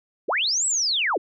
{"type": "linear two-way sweep", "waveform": "sine", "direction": "up then down", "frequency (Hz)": [231.7, 7980, 231.7], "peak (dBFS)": -20, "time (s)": [0.28, 1.18], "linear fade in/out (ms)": 10, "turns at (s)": 0.66, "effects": []}